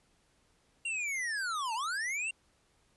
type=linear two-way sweep; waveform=square; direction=down then up; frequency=2794 to 857 to 2794 Hz; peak=-33 dBFS; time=0.85-2.31 s; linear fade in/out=5 ms; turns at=1.74 s; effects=pink hiss -70 dBFS RMS until 2.96 s + resampled to 24000 Hz